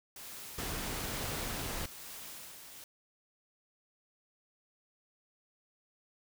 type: noise with tremolo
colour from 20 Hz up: white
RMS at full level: -46 dBFS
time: 0.16-2.84 s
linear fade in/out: 2 ms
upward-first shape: sine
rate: 1.1 Hz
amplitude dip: 45%
type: noise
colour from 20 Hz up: pink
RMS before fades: -38 dBFS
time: 0.58-1.86 s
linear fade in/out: 5 ms
effects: none